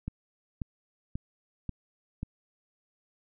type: click train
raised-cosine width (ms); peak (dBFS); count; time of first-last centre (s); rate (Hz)
5; -21; 5; 0.08-2.231; 1.86
effects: none